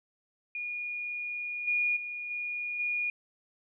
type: tone with level steps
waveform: sine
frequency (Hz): 2439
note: D#7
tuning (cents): -35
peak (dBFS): -33 / -25 / -35 / -32 / -28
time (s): 0.55-3.1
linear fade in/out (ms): 2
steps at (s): 1.67 / 1.96 / 2.3 / 2.79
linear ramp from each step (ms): 10
effects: none